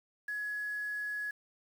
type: tone with quantisation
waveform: sine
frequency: 1684 Hz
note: G#6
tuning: 24 cents sharp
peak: -34 dBFS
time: 0.28-1.31 s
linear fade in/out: 5 ms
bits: 9
effects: none